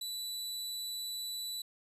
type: tone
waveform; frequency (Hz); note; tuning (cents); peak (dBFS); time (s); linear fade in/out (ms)
sawtooth; 3963; B7; +5; -34; 0.01-1.62; 5
effects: resampled to 32000 Hz